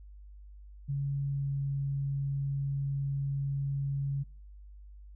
sine tone with pitch glide, 139.6 to 138.8 Hz, C#3 to C#3, +13 to +3 cents, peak -29 dBFS, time 0.88-4.24 s, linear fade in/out 20 ms, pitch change -10 cents, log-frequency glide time 1.28-1.49 s, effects noise-tail reverb RT60 0.4 s tail -25 dB re dry + added 50 Hz sine -47 dBFS peak until 5.15 s

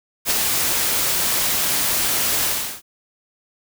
white noise with ADSR envelope, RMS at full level -17 dBFS, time 0.25-2.82 s, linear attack 56 ms, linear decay 12 ms, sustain -3 dB, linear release 360 ms, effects none

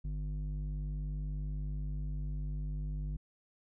square tone with low-pass filter, 50.2 Hz, G1, 42 cents sharp, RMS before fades -37 dBFS, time 0.04-3.17 s, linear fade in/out 10 ms, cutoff 160 Hz, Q 1.6, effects none

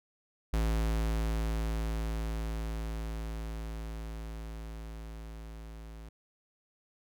square tone with level ramp, 55 Hz, A1, in tune, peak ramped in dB -27 to -45 dBFS, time 0.53-6.09 s, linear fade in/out 5 ms, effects none

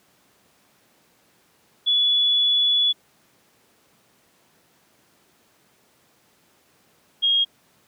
sine tone pair in turn, 3418 / 3260 Hz, G#7 / G#7, +49 / -33 cents, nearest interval minor second, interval 82 cents, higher first, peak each -16 dBFS, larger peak neither, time 1.86-2.93 / 7.22-7.45 s, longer first, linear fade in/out 20 ms, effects pink hiss -60 dBFS RMS until 7.87 s + high-pass 150 Hz 12 dB/octave

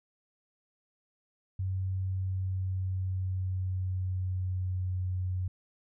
sine tone with pitch glide, 94.3 to 91.93 Hz, F#2 to F#2, +33 to -11 cents, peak -29 dBFS, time 1.59-5.48 s, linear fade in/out 5 ms, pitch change -44 cents, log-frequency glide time 2.06-5.02 s, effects none

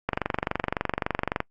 click train, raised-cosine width 0.5 ms, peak -9 dBFS, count 32, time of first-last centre 0.09-1.404 s, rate 23.6 Hz, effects noise-tail reverb RT60 0.1 s tail -26 dB re dry + Opus 48 kbps

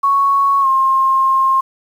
sine tone with pitch glide, 1108.7 to 1064.8 Hz, C#6 to C6, 0 to +30 cents, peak -10 dBFS, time 0.03-1.61 s, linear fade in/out 10 ms, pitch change -70 cents, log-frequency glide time 0.61-0.67 s, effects 7-bit

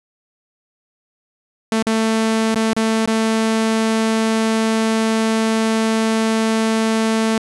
sawtooth tone with dropouts, 222.3 Hz, A3, 18 cents sharp, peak -11 dBFS, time 1.72-7.38 s, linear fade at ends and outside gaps 2 ms, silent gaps 1.826-1.867 / 2.546-2.558 / 2.733-2.765 / 3.059-3.075 s, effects resampled to 24000 Hz

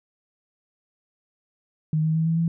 sine tone with pitch steps, 155.7 / 158.33 / 161 / 163.72 / 166.49 Hz, D#3 / D#3 / E3 / E3 / E3, +2 / +31 / -41 / -12 / +18 cents, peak -19 dBFS, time 1.93-2.48 s, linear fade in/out 2 ms, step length 110 ms, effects none

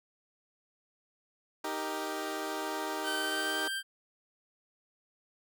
15% pulse chord, Eb major, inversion none, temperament equal, 311.1 / 392 / 466.2 Hz, Eb4 / G4 / Bb4, 0 / 0 / 0 cents, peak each -31 / -31 / -36 dBFS, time 1.64-3.68 s, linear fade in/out 5 ms
25% pulse tone with pitch glide, 1537 to 1573.8 Hz, G6 to G6, -35 to +6 cents, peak -29 dBFS, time 3.03-3.83 s, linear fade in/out 50 ms, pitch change +41 cents, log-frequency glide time 3.2-3.63 s
effects none

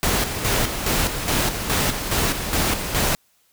pink noise with tremolo, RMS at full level -20 dBFS, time 0.03-3.15 s, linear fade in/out 0 ms, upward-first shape square, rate 2.4 Hz, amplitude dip 55%, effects white hiss -62 dBFS RMS until 3.52 s

